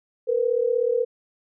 sine tone pair together, 461.5 / 497.9 Hz, A#4 / B4, -17 / +14 cents, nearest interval minor second, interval 131 cents, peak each -22 dBFS, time 0.27-1.05 s, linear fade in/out 20 ms, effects none

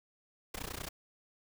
pink noise with amplitude modulation, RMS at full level -38 dBFS, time 0.54-0.89 s, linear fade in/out 5 ms, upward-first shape sine, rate 30.4 Hz, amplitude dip 95%, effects none

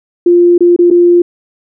sine tone with dropouts, 349.2 Hz, F4, in tune, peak -3 dBFS, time 0.26-1.22 s, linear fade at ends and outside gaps 5 ms, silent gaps 0.58-0.606 / 0.763-0.789 / 0.903-0.91 s, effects none

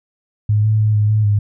sine tone with pitch steps, 105.5 / 108.3 / 107.3 / 105.2 / 107.5 / 103.2 Hz, G#2 / A2 / A2 / G#2 / A2 / G#2, +28 / -27 / -43 / +23 / -40 / -10 cents, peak -11 dBFS, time 0.49-1.39 s, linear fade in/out 5 ms, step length 150 ms, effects none

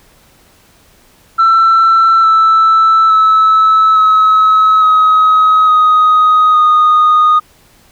sine tone with pitch steps, 1338 / 1320.3 / 1302.9 / 1285.7 / 1268.8 / 1252 / 1235.5 Hz, E6 / E6 / E6 / E6 / D#6 / D#6 / D#6, +25 / +2 / -21 / -44 / +33 / +10 / -13 cents, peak -3 dBFS, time 1.38-7.4 s, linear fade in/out 20 ms, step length 860 ms, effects tanh soft clip ceiling -3 dBFS + pink hiss -47 dBFS RMS until 7.91 s

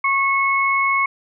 sine tone pair together, 1096 / 2192 Hz, C#6 / C#7, -20 / -20 cents, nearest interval octave, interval 1200 cents, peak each -18 dBFS, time 0.04-1.06 s, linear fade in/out 5 ms, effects none

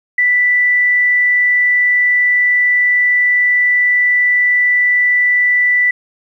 sine tone, 1975.5 Hz, B6, in tune, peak -9 dBFS, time 0.18-5.91 s, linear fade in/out 5 ms, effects 8-bit

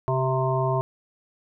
harmonic tone with a mistuned harmonic, 131.5 Hz, C3, 9 cents sharp, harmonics 1 / 3 / 5 / 7 / 8, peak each -24 / -28 / -27 / -30 / -30 dBFS, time 0.08-0.81 s, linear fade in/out 0 ms, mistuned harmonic 3, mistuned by -26 cents, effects none

